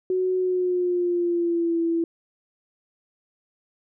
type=tone with pitch glide; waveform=sine; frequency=370 to 333.5 Hz; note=F#4 to E4; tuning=0 to +20 cents; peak=-20 dBFS; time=0.1-2.04 s; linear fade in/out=2 ms; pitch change=-180 cents; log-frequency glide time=0.37-1.8 s; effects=none